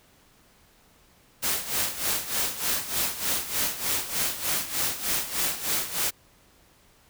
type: noise with tremolo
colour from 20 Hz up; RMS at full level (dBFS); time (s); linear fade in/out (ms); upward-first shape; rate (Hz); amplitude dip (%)
white; -25; 1.42-6.11; 20; sine; 3.3; 75
effects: pink hiss -59 dBFS RMS until 7.09 s